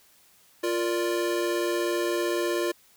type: chord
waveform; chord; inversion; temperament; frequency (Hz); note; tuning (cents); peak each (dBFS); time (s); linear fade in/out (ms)
square; Bb major; second; equal; 349.2 / 466.2 / 587.3; F4 / Bb4 / D5; 0 / 0 / 0; -27 / -33 / -32; 0.63-2.72; 10
effects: white hiss -59 dBFS RMS until 2.96 s